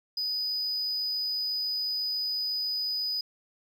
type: tone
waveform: sine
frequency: 4977 Hz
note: D#8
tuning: in tune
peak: -25 dBFS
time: 0.17-3.21 s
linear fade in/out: 5 ms
effects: tanh soft clip ceiling -27 dBFS + 10-bit